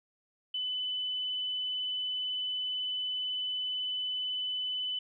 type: tone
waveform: sine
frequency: 3006 Hz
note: F#7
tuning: 27 cents sharp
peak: -31 dBFS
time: 0.54-4.99 s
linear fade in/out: 5 ms
effects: none